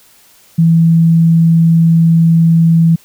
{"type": "tone", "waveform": "sine", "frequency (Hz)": 165.1, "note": "E3", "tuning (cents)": 3, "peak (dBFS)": -5, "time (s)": [0.58, 2.96], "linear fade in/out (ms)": 10, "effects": ["white hiss -46 dBFS RMS until 3.04 s"]}